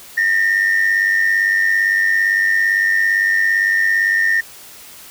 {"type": "tone pair together", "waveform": "sine", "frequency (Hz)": [1817, 1914.7], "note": ["A#6", "A#6"], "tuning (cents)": [-45, 46], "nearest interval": "minor second", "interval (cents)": 91, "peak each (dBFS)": [-12, -17], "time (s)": [0.17, 4.41], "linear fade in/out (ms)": 10, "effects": ["tanh soft clip ceiling -9 dBFS", "white hiss -39 dBFS RMS until 5.1 s"]}